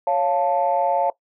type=chord; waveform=sine; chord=Db augmented; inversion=none; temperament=equal; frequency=554.4 / 698.5 / 880 Hz; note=Db5 / F5 / A5; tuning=0 / 0 / 0 cents; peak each=-21 dBFS; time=0.07-1.1 s; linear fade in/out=2 ms; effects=noise-tail reverb RT60 0.1 s tail -18 dB re dry + tanh soft clip ceiling -9 dBFS